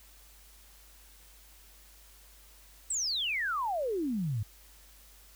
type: exponential sweep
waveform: sine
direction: down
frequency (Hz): 8250 to 98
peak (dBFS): -29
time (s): 2.9-4.43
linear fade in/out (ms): 5
effects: added 50 Hz sine -57 dBFS peak until 5.35 s + white hiss -58 dBFS RMS until 5.35 s